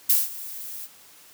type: noise with ADSR envelope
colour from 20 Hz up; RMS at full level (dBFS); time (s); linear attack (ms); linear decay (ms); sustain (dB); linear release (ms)
violet; -17; 0.09-0.88; 9; 180; -19; 39
effects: white hiss -51 dBFS RMS until 1.33 s + high-pass 80 Hz 12 dB/octave